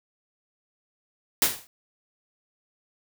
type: noise with exponential decay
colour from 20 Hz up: white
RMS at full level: -17 dBFS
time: 1.42-1.67 s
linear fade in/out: 1 ms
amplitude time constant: 53 ms
effects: none